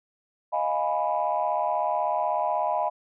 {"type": "chord", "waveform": "sine", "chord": "F half-diminished seventh", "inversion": "third", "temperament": "equal", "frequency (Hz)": [622.3, 698.5, 830.6, 987.8], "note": ["Eb5", "F5", "Ab5", "Cb6"], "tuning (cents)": [0, 0, 0, 0], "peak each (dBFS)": -28, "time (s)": [0.52, 2.9], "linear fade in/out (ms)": 20, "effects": ["tanh soft clip ceiling -14 dBFS"]}